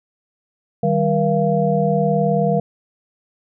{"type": "tone cluster", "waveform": "sine", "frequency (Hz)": [155.3, 194.3, 475.3, 686], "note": ["D#3", "G3", "A#4", "F5"], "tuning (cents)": [-3, -15, 34, -31], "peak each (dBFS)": -20, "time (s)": [0.83, 2.6], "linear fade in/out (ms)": 5, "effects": []}